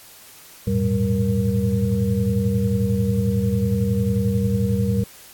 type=tone cluster; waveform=sine; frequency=86.3 / 106.9 / 118 / 194.3 / 471.3 Hz; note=F2 / A2 / A#2 / G3 / A#4; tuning=-20 / -49 / +22 / -15 / +19 cents; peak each=-26 / -23 / -25 / -21 / -27 dBFS; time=0.67-5.04 s; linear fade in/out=5 ms; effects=white hiss -45 dBFS RMS until 5.33 s + AAC 64 kbps